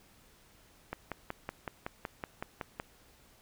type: click train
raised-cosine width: 0.5 ms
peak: -21 dBFS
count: 11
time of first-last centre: 0.93-2.799 s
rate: 5.35 Hz
effects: pink hiss -62 dBFS RMS until 3.41 s